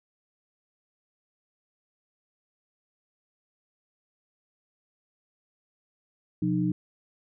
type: tone cluster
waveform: sine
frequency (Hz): 126.4 / 176.5 / 306.1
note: B2 / F3 / D#4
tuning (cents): +41 / +19 / -28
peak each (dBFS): -31 / -26 / -27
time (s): 6.42-6.72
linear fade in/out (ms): 5
effects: none